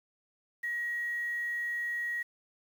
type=tone with quantisation; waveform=sine; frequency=1900 Hz; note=A#6; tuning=33 cents sharp; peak=-31 dBFS; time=0.63-2.23 s; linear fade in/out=10 ms; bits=9; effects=none